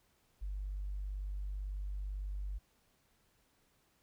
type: tone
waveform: sine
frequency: 49 Hz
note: G1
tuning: in tune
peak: -36 dBFS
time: 0.41-2.59 s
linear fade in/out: 20 ms
effects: tanh soft clip ceiling -32 dBFS + pink hiss -73 dBFS RMS until 4.02 s

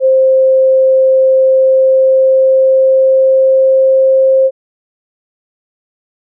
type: tone with pitch glide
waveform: sine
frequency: 526 to 530 Hz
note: C5 to C5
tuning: +9 to +22 cents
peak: -5 dBFS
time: 0-4.51 s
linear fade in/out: 50 ms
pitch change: +13 cents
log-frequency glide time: 1.4-4.31 s
effects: none

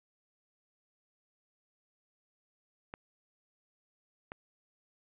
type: clicks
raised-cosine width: 0.5 ms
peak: -26 dBFS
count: 2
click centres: 2.939 / 4.319 s
effects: resampled to 8000 Hz

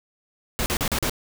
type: noise bursts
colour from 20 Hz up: pink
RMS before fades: -24 dBFS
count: 5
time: 0.59-1.096 s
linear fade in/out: 0 ms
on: 70 ms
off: 39 ms
effects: none

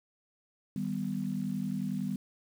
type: chord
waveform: sine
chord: Eb augmented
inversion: none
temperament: equal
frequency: 155.56 / 196 / 246.9 Hz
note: Eb3 / G3 / B3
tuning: 0 / 0 / 0 cents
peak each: -38 / -33 / -36 dBFS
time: 0.76-2.16 s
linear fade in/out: 2 ms
effects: 9-bit

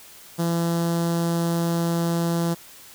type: tone with notch filter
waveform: sawtooth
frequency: 168.8 Hz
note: E3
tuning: 41 cents sharp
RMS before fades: -23 dBFS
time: 0.38-2.55 s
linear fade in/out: 20 ms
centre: 2300 Hz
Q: 0.87
effects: white hiss -46 dBFS RMS until 2.94 s

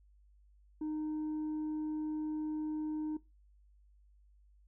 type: tone with tanh clipping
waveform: sine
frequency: 307.6 Hz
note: D#4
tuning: 20 cents flat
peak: -35 dBFS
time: 0.81-3.17 s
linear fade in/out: 5 ms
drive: 2 dB
effects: noise-tail reverb RT60 0.2 s tail -18 dB re dry + added 50 Hz sine -61 dBFS peak until 4.67 s

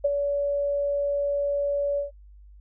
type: tone with ADSR envelope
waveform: sine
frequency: 570 Hz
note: C#5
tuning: 48 cents sharp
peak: -16 dBFS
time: 0.04-2.11 s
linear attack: 11 ms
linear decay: 29 ms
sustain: -6 dB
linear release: 130 ms
effects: noise-tail reverb RT60 0.1 s tail -19 dB re dry + added 50 Hz sine -46 dBFS peak until 2.6 s

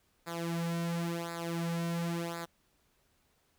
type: tone with flanger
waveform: sawtooth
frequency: 168.9 Hz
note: E3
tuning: 42 cents sharp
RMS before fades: -35 dBFS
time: 0.26-2.46 s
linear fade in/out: 20 ms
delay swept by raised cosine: 0.33 to 3.53 ms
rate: 0.94 Hz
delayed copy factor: -0.8
effects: pink hiss -72 dBFS RMS until 3.58 s

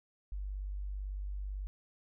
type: tone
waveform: sine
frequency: 49 Hz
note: G1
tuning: in tune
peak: -36 dBFS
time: 0.32-1.67 s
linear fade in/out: 0 ms
effects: none

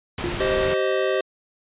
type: noise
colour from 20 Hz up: pink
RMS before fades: -28 dBFS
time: 0.18-0.74 s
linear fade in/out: 2 ms
type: tone with exponential decay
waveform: sine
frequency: 350.1 Hz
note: F4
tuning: 4 cents sharp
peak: -22 dBFS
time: 0.24-0.64 s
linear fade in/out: 0 ms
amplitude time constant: 86 ms
type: chord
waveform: square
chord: C minor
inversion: second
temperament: equal with one note detuned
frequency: 385.5 / 523.3 / 622.3 Hz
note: G4 / C5 / Eb5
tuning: -29 / 0 / 0 cents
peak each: -24 / -25 / -26 dBFS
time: 0.4-1.21 s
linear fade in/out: 5 ms
effects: resampled to 8000 Hz

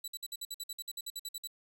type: tone bursts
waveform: 20% pulse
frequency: 3951 Hz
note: B7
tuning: in tune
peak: -32 dBFS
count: 16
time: 0.04-1.474 s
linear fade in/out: 5 ms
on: 39 ms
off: 54 ms
effects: none

